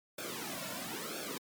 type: noise with flanger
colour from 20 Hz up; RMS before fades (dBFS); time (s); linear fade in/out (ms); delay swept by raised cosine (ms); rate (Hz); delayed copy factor
pink; -40; 0.18-1.38; 5; 1 to 2.5; 1; -0.9
effects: high-pass 200 Hz 12 dB/octave + MP3 96 kbps